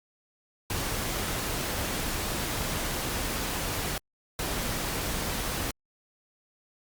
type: noise bursts at uneven times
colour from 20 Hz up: pink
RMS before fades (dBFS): -31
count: 2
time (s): 0.7-3.98 / 4.39-5.71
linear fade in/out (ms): 2
effects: Opus 48 kbps